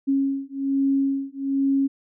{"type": "beating tone pair", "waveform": "sine", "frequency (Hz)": [273.1, 274.3], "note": ["C#4", "C#4"], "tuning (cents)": [-26, -18], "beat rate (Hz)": 1.2, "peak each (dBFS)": -23, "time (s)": [0.07, 1.88], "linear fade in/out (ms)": 20, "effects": []}